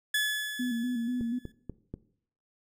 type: tone with exponential decay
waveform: 30% pulse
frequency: 1713 Hz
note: A6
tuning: 47 cents flat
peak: -21 dBFS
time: 0.14-1.52 s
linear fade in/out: 5 ms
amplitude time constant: 300 ms
type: tone with vibrato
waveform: sine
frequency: 240 Hz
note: B3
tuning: 49 cents flat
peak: -28 dBFS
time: 0.59-1.39 s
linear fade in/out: 10 ms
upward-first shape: square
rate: 4.1 Hz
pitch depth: 59 cents each way
type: click train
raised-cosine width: 3 ms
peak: -24 dBFS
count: 4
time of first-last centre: 1.21-1.94 s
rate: 4.11 Hz
effects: noise-tail reverb RT60 0.6 s tail -18 dB re dry